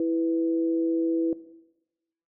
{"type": "tone pair together", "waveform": "sine", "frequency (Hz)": [329.6, 495.2], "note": ["E4", "B4"], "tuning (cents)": [0, 5], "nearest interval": "perfect fifth", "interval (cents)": 705, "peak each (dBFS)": [-23, -30], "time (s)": [0, 1.33], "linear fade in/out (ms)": 2, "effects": ["noise-tail reverb RT60 1.0 s tail -17 dB re dry"]}